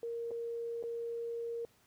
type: tone with dropouts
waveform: sine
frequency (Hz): 466.2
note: A#4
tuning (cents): 0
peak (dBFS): -36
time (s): 0.03-1.65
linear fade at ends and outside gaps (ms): 1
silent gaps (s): 0.308-0.314 / 0.827-0.837
effects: pink hiss -68 dBFS RMS until 1.86 s + high-pass 60 Hz 12 dB/octave